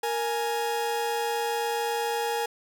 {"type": "tone pair together", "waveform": "40% pulse", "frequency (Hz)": [466.2, 832.8], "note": ["A#4", "G#5"], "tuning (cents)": [0, 5], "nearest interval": "minor seventh", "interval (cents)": 1005, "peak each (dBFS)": -28, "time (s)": [0.03, 2.46], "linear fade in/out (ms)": 5, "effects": []}